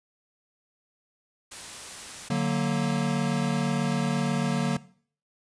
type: noise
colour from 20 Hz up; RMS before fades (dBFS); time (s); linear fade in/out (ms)
white; -40; 1.51-2.29; 10
type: chord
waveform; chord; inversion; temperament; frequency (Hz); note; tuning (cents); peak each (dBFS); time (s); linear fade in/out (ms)
square; D augmented; none; equal; 146.83 / 185 / 233.1; D3 / F#3 / A#3; 0 / 0 / 0; -29; 2.3-4.77; 5
effects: noise-tail reverb RT60 0.5 s tail -19 dB re dry + resampled to 22050 Hz